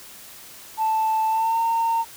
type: tone with pitch glide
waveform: sine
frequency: 880 to 914.7 Hz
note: A5 to A#5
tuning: 0 to -33 cents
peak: -17 dBFS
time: 0.77-2.05 s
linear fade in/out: 50 ms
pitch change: +67 cents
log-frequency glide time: 1.28-1.59 s
effects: tanh soft clip ceiling -16 dBFS + white hiss -43 dBFS RMS until 2.16 s